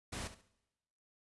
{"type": "noise with echo", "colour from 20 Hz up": "pink", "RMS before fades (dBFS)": -42, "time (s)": [0.12, 0.28], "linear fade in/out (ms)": 10, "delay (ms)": 69, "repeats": 3, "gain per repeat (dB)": -12, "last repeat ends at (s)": 0.487, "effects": ["noise-tail reverb RT60 1.0 s tail -22 dB re dry", "resampled to 24000 Hz"]}